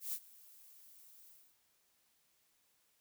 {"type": "noise with ADSR envelope", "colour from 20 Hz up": "violet", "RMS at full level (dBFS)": -38, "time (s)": [0, 1.58], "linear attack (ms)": 130, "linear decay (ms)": 59, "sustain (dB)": -22, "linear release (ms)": 280, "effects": ["white hiss -75 dBFS RMS until 3 s"]}